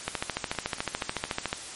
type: two click trains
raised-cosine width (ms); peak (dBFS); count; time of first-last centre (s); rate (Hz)
0.3; -11 / -23; 21 / 4; 0.08-1.529 / 0.55-1.253; 13.8 / 4.27
effects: white hiss -40 dBFS RMS until 1.75 s + MP3 48 kbps